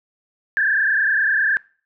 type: tone with frequency modulation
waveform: sine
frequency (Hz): 1663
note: G#6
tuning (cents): +2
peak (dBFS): -15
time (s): 0.57-1.57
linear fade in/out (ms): 0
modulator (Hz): 29.7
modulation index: 3.2
effects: noise-tail reverb RT60 0.4 s tail -22 dB re dry